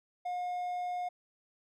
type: tone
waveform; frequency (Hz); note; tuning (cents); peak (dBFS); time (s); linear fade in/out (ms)
triangle; 717; F5; +45; -31; 0.25-1.09; 10
effects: none